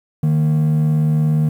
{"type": "tone pair together", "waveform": "triangle", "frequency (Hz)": [152.84, 230], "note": ["D#3", "A#3"], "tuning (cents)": [-31, -23], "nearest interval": "perfect fifth", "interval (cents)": 708, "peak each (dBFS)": [-10, -20], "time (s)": [0.23, 1.49], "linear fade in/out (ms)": 5, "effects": ["tanh soft clip ceiling -8 dBFS", "8-bit"]}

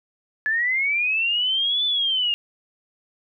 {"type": "linear two-way sweep", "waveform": "sine", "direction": "up then down", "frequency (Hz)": [1706, 3520, 2805], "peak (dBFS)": -19, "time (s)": [0.46, 2.34], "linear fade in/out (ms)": 0, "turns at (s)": 1.85, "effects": []}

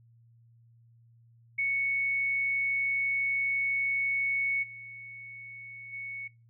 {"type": "tone with level steps", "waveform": "sine", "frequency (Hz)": 2217, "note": "C#7", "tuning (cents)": 0, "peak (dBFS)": [-26, -42, -36], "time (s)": [1.58, 6.28], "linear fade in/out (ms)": 10, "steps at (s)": [4.62, 5.92], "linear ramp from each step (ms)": 20, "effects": ["noise-tail reverb RT60 0.3 s tail -24 dB re dry", "added 116 Hz sine -57 dBFS peak until 6.49 s"]}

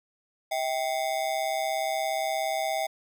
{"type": "ring-modulated tone", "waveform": "square", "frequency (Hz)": 713, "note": "F5", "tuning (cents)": 36, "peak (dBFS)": -24, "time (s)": [0.51, 2.87], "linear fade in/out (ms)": 10, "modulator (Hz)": 68.5, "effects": []}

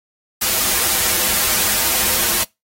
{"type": "noise with comb filter", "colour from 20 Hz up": "white", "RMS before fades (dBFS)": -17, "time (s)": [0.41, 2.44], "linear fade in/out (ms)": 10, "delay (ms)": 7, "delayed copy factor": -0.9, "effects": ["noise-tail reverb RT60 0.2 s tail -24 dB re dry", "AAC 48 kbps"]}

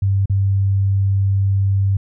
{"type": "tone with dropouts", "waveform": "sine", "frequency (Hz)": 98, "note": "G2", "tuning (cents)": 0, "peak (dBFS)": -13, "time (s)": [0.02, 1.97], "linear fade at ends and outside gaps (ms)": 5, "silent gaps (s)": [0.258, 0.297], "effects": []}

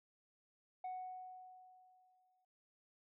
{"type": "tone with exponential decay", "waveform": "sine", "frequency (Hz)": 740, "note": "F#5", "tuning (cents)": 0, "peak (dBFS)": -38, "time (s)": [0.84, 2.45], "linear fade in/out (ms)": 5, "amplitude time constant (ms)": 350, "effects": ["noise-tail reverb RT60 0.2 s tail -22 dB re dry", "tanh soft clip ceiling -40 dBFS"]}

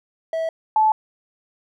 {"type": "tone pair in turn", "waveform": ["triangle", "sine"], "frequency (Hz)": [650, 867.6], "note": ["E5", "A5"], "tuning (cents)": [-24, -25], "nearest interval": "perfect fourth", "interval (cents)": 499, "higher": "second", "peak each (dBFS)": [-19, -13], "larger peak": "second", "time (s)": [[0.33, 0.49], [0.76, 0.92]], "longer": "neither", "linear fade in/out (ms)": 2, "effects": []}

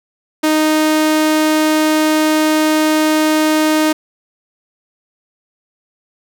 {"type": "tone", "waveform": "sawtooth", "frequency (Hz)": 310, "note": "D#4", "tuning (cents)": -6, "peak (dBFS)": -7, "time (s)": [0.43, 3.93], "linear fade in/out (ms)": 10, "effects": []}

